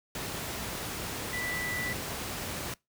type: tone in noise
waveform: sine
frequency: 1975.5 Hz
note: B6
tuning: in tune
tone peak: -33 dBFS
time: 1.33-1.93 s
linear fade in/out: 2 ms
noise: pink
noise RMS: -36 dBFS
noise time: 0.15-2.74 s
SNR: 0 dB
effects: noise-tail reverb RT60 0.2 s tail -23 dB re dry + high-pass 60 Hz 12 dB/octave